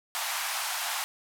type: band-pass noise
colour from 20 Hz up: pink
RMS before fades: -32 dBFS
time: 0.15-1.04 s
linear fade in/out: 0 ms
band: 720 to 15000 Hz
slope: 48 dB/octave
effects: none

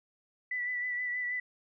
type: tone with vibrato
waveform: sine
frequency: 1975.5 Hz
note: B6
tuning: in tune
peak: -31 dBFS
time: 0.51-1.4 s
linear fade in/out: 5 ms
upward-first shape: sine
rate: 6.3 Hz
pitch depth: 25 cents each way
effects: none

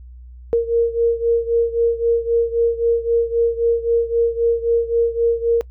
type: beating tone pair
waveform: sine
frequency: 464.3 / 468.1 Hz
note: A#4 / A#4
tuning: -7 / +7 cents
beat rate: 3.8 Hz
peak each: -16 / -19 dBFS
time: 0.53-5.61 s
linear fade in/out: 0 ms
effects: noise-tail reverb RT60 0.1 s tail -23 dB re dry + added 61 Hz sine -36 dBFS peak until 5.7 s

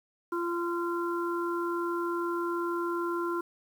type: harmonic tone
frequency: 344.2 Hz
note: F4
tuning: 25 cents flat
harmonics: 1 / 3 / 4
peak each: -30 / -35 / -36 dBFS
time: 0.32-3.41 s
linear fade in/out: 5 ms
effects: 9-bit

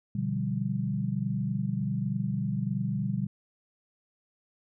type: chord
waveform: sine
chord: G dominant seventh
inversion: first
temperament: equal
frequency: 123.47 / 146.83 / 174.61 / 196 Hz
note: B2 / D3 / F3 / G3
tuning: 0 / 0 / 0 / 0 cents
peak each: -32 / -33 / -36 / -31 dBFS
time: 0.15-3.27 s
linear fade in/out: 5 ms
effects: none

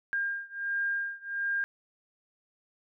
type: beating tone pair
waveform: sine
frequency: 1606 / 1607.4 Hz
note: G6 / G6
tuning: +41 / +43 cents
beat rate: 1.4 Hz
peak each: -32 / -33 dBFS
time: 0.13-1.64 s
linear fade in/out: 0 ms
effects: none

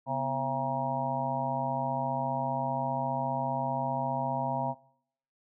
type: harmonic tone with a mistuned harmonic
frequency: 135 Hz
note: C#3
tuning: 45 cents flat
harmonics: 1 / 2 / 4 / 5 / 6 / 7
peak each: -36 / -38 / -39 / -34 / -35 / -32 dBFS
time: 0.06-4.75 s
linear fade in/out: 50 ms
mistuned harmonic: 2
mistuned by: -140 cents
effects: noise-tail reverb RT60 0.7 s tail -23 dB re dry

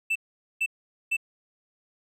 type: tone bursts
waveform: triangle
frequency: 2654 Hz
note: E7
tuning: 11 cents sharp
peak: -21 dBFS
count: 3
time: 0.1-1.168 s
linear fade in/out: 10 ms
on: 56 ms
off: 450 ms
effects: none

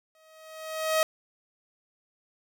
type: tone with exponential growth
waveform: sawtooth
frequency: 633 Hz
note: D#5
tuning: 30 cents sharp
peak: -16 dBFS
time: 0.15-1.03 s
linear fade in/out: 1 ms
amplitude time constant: 190 ms
effects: none

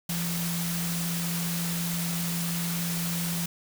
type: tone in noise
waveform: sine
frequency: 170.7 Hz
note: F3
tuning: 39 cents flat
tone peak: -29 dBFS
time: 0.09-3.46 s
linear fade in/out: 5 ms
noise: white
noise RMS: -33 dBFS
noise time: 0.09-3.46 s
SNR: +1 dB
effects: none

